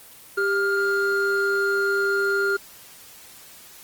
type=tone pair together; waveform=triangle; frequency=395.4 / 1409 Hz; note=G4 / F6; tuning=+15 / +15 cents; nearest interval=octave + minor seventh; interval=2200 cents; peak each=-21 / -20 dBFS; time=0.37-2.57 s; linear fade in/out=10 ms; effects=white hiss -46 dBFS RMS until 3.83 s + Opus 24 kbps